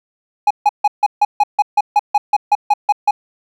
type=tone bursts; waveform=triangle; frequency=830.6 Hz; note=G#5; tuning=in tune; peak=-6 dBFS; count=15; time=0.47-3.11 s; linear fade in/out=5 ms; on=36 ms; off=150 ms; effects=none